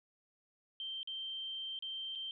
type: tone with dropouts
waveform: sine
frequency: 3136 Hz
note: G7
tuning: in tune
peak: -39 dBFS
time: 0.8-2.31 s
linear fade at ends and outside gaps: 1 ms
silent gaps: 1.031-1.074 / 1.79-1.824 / 2.152-2.156 s
effects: none

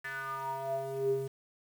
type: tone with band-pass filter sweep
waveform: square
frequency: 135.1 Hz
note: C#3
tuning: 44 cents flat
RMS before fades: -35 dBFS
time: 0.04-1.28 s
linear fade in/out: 10 ms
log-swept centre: 1800 to 310 Hz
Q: 7.4
effects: 9-bit

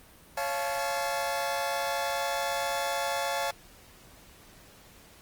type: chord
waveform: sawtooth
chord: Db augmented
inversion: none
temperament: just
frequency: 554.4 / 693 / 866.2 Hz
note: Db5 / F5 / A5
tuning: 0 / -14 / -27 cents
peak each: -29 dBFS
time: 0.37-3.51 s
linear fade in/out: 5 ms
effects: pink hiss -54 dBFS RMS until 5.21 s + Opus 32 kbps

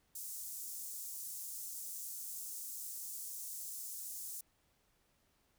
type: high-pass noise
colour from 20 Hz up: pink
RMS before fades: -45 dBFS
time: 0.15-4.41 s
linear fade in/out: 5 ms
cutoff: 7000 Hz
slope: 24 dB/octave
effects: pink hiss -75 dBFS RMS until 5.58 s

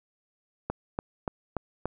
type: click train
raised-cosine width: 1 ms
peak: -15 dBFS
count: 5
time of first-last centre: 0.7-1.856 s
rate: 3.46 Hz
effects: none

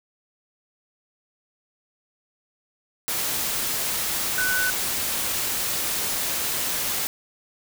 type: tone in noise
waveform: sine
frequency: 1498 Hz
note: F#6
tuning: 21 cents sharp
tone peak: -22 dBFS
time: 4.38-4.7 s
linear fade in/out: 0 ms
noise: white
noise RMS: -26 dBFS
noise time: 3.08-7.07 s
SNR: +1 dB
effects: none

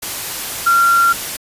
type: tone in noise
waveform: sine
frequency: 1377 Hz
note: F6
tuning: 25 cents flat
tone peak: -9 dBFS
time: 0.66-1.13 s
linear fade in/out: 10 ms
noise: white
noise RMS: -24 dBFS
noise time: 0.02-1.37 s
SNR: +12 dB
effects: resampled to 32000 Hz

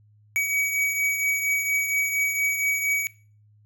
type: beating tone pair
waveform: square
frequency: 2266 / 2270.3 Hz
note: C#7 / C#7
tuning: +37 / +41 cents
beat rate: 4.3 Hz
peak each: -23 / -32 dBFS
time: 0.36-3.07 s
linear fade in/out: 0 ms
effects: noise-tail reverb RT60 0.4 s tail -20 dB re dry + added 105 Hz sine -54 dBFS peak until 3.65 s

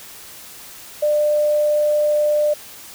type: tone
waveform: sine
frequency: 597 Hz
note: D5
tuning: 28 cents sharp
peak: -14 dBFS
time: 1.02-2.54 s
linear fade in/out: 10 ms
effects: white hiss -39 dBFS RMS until 2.94 s

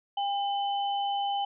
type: tone pair together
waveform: sine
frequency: 802 / 3028 Hz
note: G5 / F#7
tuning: +39 / +39 cents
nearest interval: octave + major seventh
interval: 2300 cents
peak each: -27 / -36 dBFS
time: 0.17-1.45 s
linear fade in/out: 5 ms
effects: none

